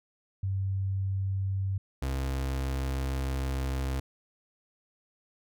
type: tone pair in turn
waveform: sine / 35% pulse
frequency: 96.6 / 66.54 Hz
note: G2 / C2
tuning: -25 / +30 cents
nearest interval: tritone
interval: 645 cents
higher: first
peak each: -27 dBFS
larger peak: neither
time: 0.43-1.78 / 2.02-4 s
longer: second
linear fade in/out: 5 ms
effects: none